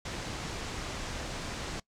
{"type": "low-pass noise", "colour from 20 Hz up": "pink", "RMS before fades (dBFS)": -38, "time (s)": [0.05, 1.8], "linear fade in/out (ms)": 5, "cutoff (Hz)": 7500, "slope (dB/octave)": 24, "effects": ["noise-tail reverb RT60 0.1 s tail -22 dB re dry"]}